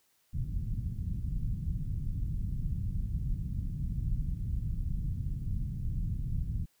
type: low-pass noise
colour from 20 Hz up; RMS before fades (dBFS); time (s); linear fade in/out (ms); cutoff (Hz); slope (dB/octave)
pink; -33; 0.33-6.66; 10; 160; 24
effects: white hiss -71 dBFS RMS until 6.8 s